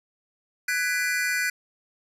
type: chord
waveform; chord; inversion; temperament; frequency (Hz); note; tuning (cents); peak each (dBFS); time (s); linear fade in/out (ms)
square; G# half-diminished seventh; third; just; 1495.1 / 1661.2 / 1993.5 / 2392; F#6 / G#6 / B6 / D7; +18 / 0 / +16 / +31; -28 / -32 / -29 / -32; 0.68-1.5; 5
effects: resampled to 32000 Hz